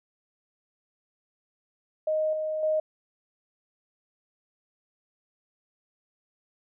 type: tone with level steps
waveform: sine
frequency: 622.3 Hz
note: D#5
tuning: in tune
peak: -23 / -27 / -22 dBFS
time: 2.07-2.8 s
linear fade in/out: 5 ms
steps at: 2.33 / 2.63 s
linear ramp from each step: 2 ms
effects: none

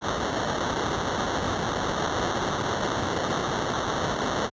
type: noise with sample-and-hold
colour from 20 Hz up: blue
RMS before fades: -27 dBFS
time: 0.01-4.5 s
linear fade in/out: 50 ms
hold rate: 2450 Hz
effects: high-pass 60 Hz 12 dB/octave + resampled to 16000 Hz

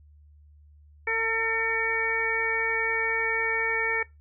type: harmonic tone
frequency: 451 Hz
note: A4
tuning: 43 cents sharp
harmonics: 1 / 2 / 3 / 4 / 5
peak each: -31 / -34 / -36 / -29 / -28 dBFS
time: 1.07-4.03 s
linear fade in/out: 5 ms
effects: noise-tail reverb RT60 0.2 s tail -21 dB re dry + added 74 Hz sine -51 dBFS peak until 4.2 s

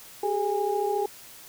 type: tone cluster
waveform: sine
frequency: 390.4 / 424.3 / 818 Hz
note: G4 / G#4 / G#5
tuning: -7 / +37 / -26 cents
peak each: -28 dBFS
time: 0.23-1.06 s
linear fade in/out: 5 ms
effects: white hiss -47 dBFS RMS until 1.48 s

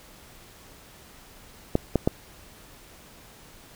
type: clicks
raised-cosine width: 2 ms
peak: -6 dBFS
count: 3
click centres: 1.754 / 1.957 / 2.075 s
effects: pink hiss -50 dBFS RMS until 3.75 s

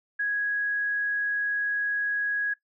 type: tone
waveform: sine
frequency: 1661.2 Hz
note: G#6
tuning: in tune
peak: -24 dBFS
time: 0.19-2.54 s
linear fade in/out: 10 ms
effects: noise-tail reverb RT60 0.1 s tail -17 dB re dry

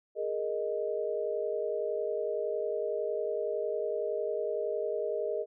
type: chord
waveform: sine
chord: Ab suspended second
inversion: none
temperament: equal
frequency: 415.3 / 466.2 / 622.3 Hz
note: Ab4 / Bb4 / Eb5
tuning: 0 / 0 / 0 cents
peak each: -34 dBFS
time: 0.15-5.46 s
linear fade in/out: 50 ms
effects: none

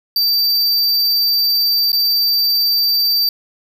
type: tone with dropouts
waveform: square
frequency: 4653 Hz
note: D8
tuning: 17 cents flat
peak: -13 dBFS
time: 0.16-3.29 s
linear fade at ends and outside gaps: 2 ms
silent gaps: 1.919-1.929 s
effects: none

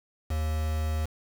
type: tone with quantisation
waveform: triangle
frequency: 77.78 Hz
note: D#2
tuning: in tune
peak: -24 dBFS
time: 0.3-1.06 s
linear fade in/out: 10 ms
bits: 6
effects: none

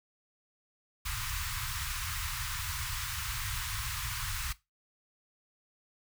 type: band-stop noise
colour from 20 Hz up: pink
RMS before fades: -36 dBFS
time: 1.05-4.53 s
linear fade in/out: 10 ms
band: 130 to 1000 Hz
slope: 48 dB/octave
effects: noise-tail reverb RT60 0.2 s tail -17 dB re dry

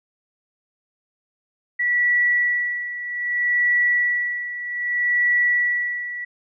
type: tone with tremolo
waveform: sine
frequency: 1947 Hz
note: B6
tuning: 25 cents flat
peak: -15 dBFS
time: 1.79-6.25 s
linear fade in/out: 10 ms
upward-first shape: sine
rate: 0.63 Hz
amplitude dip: 75%
effects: none

